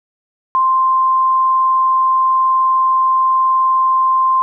sine tone, 1046.5 Hz, C6, in tune, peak -10 dBFS, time 0.55-4.42 s, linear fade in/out 0 ms, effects none

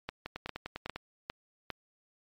two click trains, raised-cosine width 0.3 ms, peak -21 / -19 dBFS, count 8 / 5, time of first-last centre 0.26-0.96 / 0.09-1.703 s, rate 10 / 2.48 Hz, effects MP3 96 kbps

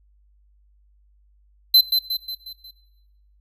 square tone with echo, 4055 Hz, B7, 45 cents sharp, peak -10 dBFS, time 1.74-1.81 s, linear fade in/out 5 ms, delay 180 ms, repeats 5, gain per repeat -6 dB, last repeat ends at 2.71 s, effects noise-tail reverb RT60 1.0 s tail -17 dB re dry + added 50 Hz sine -55 dBFS peak until 3.4 s

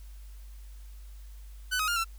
sawtooth tone with pitch steps, 1501 / 1264 / 1407 / 1346 Hz, F#6 / D#6 / F6 / E6, +24 / +27 / +12 / +36 cents, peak -23 dBFS, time 1.71-2.046 s, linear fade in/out 20 ms, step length 84 ms, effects added 50 Hz sine -43 dBFS peak until 2.18 s + white hiss -61 dBFS RMS until 2.18 s

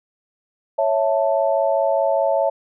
sine chord, A major, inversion first, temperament equal, 554.4 / 659.3 / 880 Hz, C#5 / E5 / A5, 0 / 0 / 0 cents, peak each -19 / -19 / -24 dBFS, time 0.78-2.5 s, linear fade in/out 10 ms, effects none

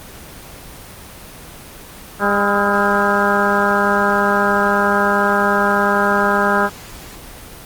harmonic tone with a mistuned harmonic, 201.9 Hz, G#3, 49 cents flat, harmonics 1 / 2 / 3 / 4 / 5 / 6 / 7 / 8, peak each -21 / -21 / -21 / -21 / -21 / -21 / -21 / -21 dBFS, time 2.19-6.7 s, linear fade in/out 50 ms, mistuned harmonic 6, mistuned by +76 cents, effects pink hiss -36 dBFS RMS until 7.65 s + Opus 24 kbps

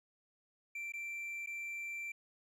triangle tone with dropouts, 2349 Hz, D7, in tune, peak -38 dBFS, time 0.75-2.12 s, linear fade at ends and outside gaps 5 ms, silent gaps 0.922-0.936 / 1.462-1.471 s, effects none

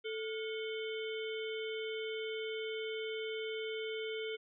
harmonic tone with a mistuned harmonic, 440 Hz, A4, in tune, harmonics 1 / 3 / 5 / 7 / 8, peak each -38 / -49 / -46 / -46 / -52 dBFS, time 0.04-4.37 s, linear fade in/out 20 ms, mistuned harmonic 3, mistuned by +140 cents, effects none

